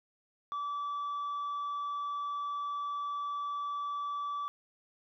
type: tone with tanh clipping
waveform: sine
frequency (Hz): 1155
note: D6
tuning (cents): -29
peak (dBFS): -34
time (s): 0.52-4.48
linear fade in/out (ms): 0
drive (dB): 2
effects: none